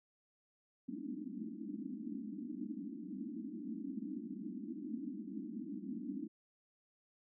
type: band-pass noise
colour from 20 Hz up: white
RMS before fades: -44 dBFS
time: 0.88-6.28 s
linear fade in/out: 10 ms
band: 190 to 320 Hz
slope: 96 dB/octave
effects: none